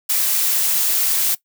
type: noise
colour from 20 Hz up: blue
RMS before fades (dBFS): -18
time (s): 0.09-1.35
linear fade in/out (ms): 10
effects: noise-tail reverb RT60 0.1 s tail -18 dB re dry